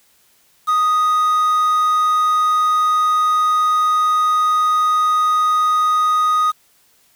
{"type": "tone with quantisation", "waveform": "triangle", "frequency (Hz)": 1244.5, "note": "D#6", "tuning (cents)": 0, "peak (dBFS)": -11, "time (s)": [0.67, 6.52], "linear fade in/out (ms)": 20, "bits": 6, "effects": ["white hiss -56 dBFS RMS until 7.15 s"]}